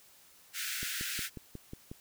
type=high-pass noise; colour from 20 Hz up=pink; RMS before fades=-37 dBFS; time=0.53-1.3 s; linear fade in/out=50 ms; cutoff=1400 Hz; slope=96 dB/octave
type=click train; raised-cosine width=3 ms; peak=-29 dBFS; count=7; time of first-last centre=0.83-1.915 s; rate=5.53 Hz
effects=white hiss -60 dBFS RMS until 2 s